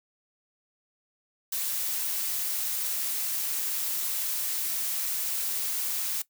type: noise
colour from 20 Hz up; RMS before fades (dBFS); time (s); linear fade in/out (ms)
blue; -30; 1.52-6.22; 5
effects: noise-tail reverb RT60 0.1 s tail -18 dB re dry